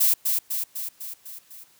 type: noise with echo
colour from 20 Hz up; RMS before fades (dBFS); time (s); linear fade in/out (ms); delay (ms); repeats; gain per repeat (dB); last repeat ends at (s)
violet; -19; 0-0.14; 10; 250; 6; -4; 1.64
effects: white hiss -58 dBFS RMS until 1.79 s + high-pass 60 Hz 12 dB/octave